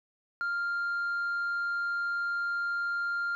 sine tone with tanh clipping, 1396.9 Hz, F6, in tune, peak -29 dBFS, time 0.41-3.35 s, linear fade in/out 0 ms, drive 1 dB, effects none

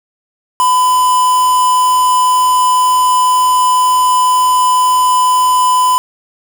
triangle tone with quantisation, 1006 Hz, B5, 32 cents sharp, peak -6 dBFS, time 0.6-5.98 s, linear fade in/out 0 ms, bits 3, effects none

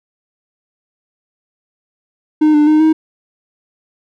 triangle tone with pitch steps, 306.7 / 298.2 / 307.6 / 315.3 Hz, D#4 / D4 / D#4 / D#4, -25 / +27 / -20 / +23 cents, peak -5 dBFS, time 2.41-2.93 s, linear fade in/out 10 ms, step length 130 ms, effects none

